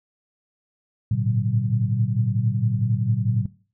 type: tone cluster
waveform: sine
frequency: 106.7 / 113.2 / 117.7 / 143.3 / 188.5 Hz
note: G#2 / A2 / A#2 / D3 / F#3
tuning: +47 / +50 / +17 / -42 / +32 cents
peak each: -25 / -31 / -22 / -29 / -28 dBFS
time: 1.11-3.46 s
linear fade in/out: 5 ms
effects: noise-tail reverb RT60 0.4 s tail -19 dB re dry